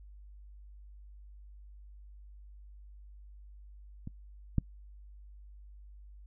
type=clicks; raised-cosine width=5 ms; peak=-27 / -14 dBFS; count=2; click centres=4.074 / 4.583 s; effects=noise-tail reverb RT60 0.1 s tail -24 dB re dry + added 50 Hz sine -49 dBFS peak until 6.26 s